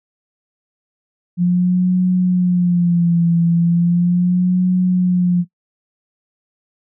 sine tone with vibrato, 175.7 Hz, F3, 11 cents sharp, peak -11 dBFS, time 1.37-5.45 s, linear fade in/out 50 ms, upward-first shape sine, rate 0.37 Hz, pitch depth 67 cents each way, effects noise-tail reverb RT60 0.1 s tail -19 dB re dry

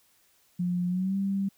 sine tone with pitch glide, 177.7 to 196.03 Hz, F3 to G3, +30 to 0 cents, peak -25 dBFS, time 0.59-1.49 s, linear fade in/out 10 ms, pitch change +170 cents, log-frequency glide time 0.88-1.16 s, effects white hiss -65 dBFS RMS until 1.57 s

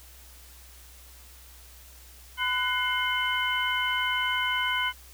sine tone cluster, 1008 / 1486 / 2123 / 3020 Hz, B5 / F#6 / C7 / F#7, +35 / +7 / +25 / +35 cents, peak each -30 dBFS, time 2.37-4.93 s, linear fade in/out 50 ms, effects added 62 Hz sine -50 dBFS peak until 5.13 s + white hiss -52 dBFS RMS until 5.13 s

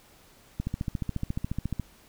click train, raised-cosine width 5 ms, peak -17 dBFS, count 18, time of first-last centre 0.6-1.797 s, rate 14.2 Hz, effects pink hiss -57 dBFS RMS until 2.08 s

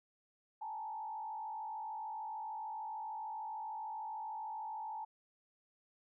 sine tone with frequency modulation, 870 Hz, A5, 20 cents flat, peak -40 dBFS, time 0.61-5.05 s, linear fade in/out 10 ms, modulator 53.3 Hz, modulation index 0.87, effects none

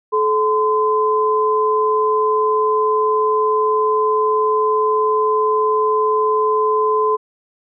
sine tone pair together, 430.8 / 1024.6 Hz, A4 / C6, -37 / -37 cents, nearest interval octave + minor third, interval 1500 cents, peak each -16 dBFS, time 0.12-7.17 s, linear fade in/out 20 ms, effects none

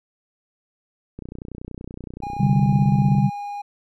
click train, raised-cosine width 3 ms, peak -21 dBFS, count 62, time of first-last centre 1.19-3.183 s, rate 30.6 Hz
triangle tone, 816 Hz, G#5, 31 cents flat, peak -26 dBFS, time 2.22-3.62 s, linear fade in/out 10 ms
sine chord, C suspended second, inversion none, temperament just, 130.81 / 147.16 / 196.22 Hz, C3 / D3 / G3, 0 / +4 / +2 cents, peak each -19 dBFS, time 2.39-3.3 s, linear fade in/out 20 ms
effects none

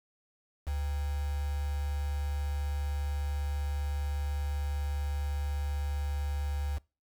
sine tone with quantisation, 72.1 Hz, D2, 31 cents flat, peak -30 dBFS, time 0.66-6.79 s, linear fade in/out 20 ms, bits 7, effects noise-tail reverb RT60 0.3 s tail -24 dB re dry

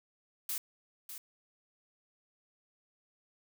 blue noise with echo, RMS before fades -36 dBFS, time 0.49-0.58 s, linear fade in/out 2 ms, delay 600 ms, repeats 1, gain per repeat -9 dB, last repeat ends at 1.18 s, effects none

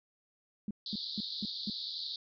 sine tone bursts, 207.7 Hz, G#3, in tune, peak -33 dBFS, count 5, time 0.68-1.7 s, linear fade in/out 2 ms, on 28 ms, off 220 ms
white band-pass noise, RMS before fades -40 dBFS, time 0.86-2.16 s, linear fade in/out 2 ms, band 3600 to 4700 Hz, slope 96 dB/octave
effects none

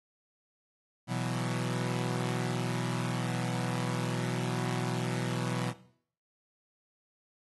sawtooth chord, B suspended fourth, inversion none, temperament equal, 123.47 / 164.81 / 185 Hz, B2 / E3 / F#3, 0 / 0 / 0 cents, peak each -29 / -32 / -32 dBFS, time 1.07-5.74 s, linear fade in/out 50 ms, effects noise-tail reverb RT60 0.6 s tail -17 dB re dry + AAC 32 kbps

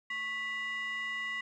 sine tone with frequency modulation, 1975.5 Hz, B6, in tune, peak -32 dBFS, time 0.1-1.41 s, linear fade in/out 5 ms, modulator 876 Hz, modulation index 0.64, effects tanh soft clip ceiling -31 dBFS + 12-bit

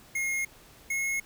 square tone pair in turn, 2149 / 2170 Hz, C7 / C#7, +46 / -37 cents, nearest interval unison, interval 17 cents, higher second, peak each -28 dBFS, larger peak neither, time 0.15-0.45 / 0.9-1.2 s, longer neither, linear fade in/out 5 ms, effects pink hiss -54 dBFS RMS until 1.25 s

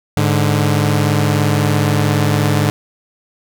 sawtooth tone pair together, 103.83 / 147.11 Hz, G#2 / D3, 0 / +3 cents, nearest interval tritone, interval 603 cents, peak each -11 dBFS, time 0.17-2.7 s, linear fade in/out 0 ms, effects none

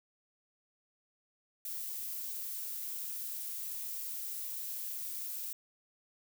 violet noise, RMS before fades -40 dBFS, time 1.65-5.53 s, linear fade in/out 2 ms, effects none

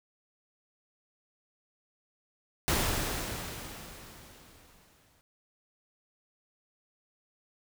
pink noise with exponential decay, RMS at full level -27 dBFS, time 2.68-5.21 s, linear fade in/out 0 ms, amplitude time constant 550 ms, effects none

